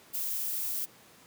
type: noise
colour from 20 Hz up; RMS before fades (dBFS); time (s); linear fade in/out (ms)
violet; -33; 0.13-0.86; 20
effects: pink hiss -56 dBFS RMS until 1.26 s + high-pass 150 Hz 12 dB/octave